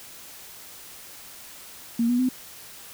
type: tone with pitch steps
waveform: sine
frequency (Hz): 233.1 / 244 / 255.4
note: A#3 / B3 / C4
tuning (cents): 0 / -21 / -42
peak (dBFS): -19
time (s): 1.99-2.29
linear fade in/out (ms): 5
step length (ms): 100
effects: white hiss -44 dBFS RMS until 2.93 s